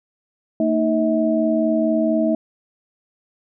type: tone cluster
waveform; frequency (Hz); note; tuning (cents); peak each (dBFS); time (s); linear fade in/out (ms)
sine; 226.8 / 311.1 / 642; A#3 / D#4 / E5; -47 / 0 / -46; -20; 0.6-2.35; 2
effects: none